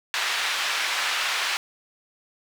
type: band-pass noise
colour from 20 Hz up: white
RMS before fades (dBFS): -26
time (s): 0.14-1.57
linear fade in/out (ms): 0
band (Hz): 1100 to 3100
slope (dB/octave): 12
effects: none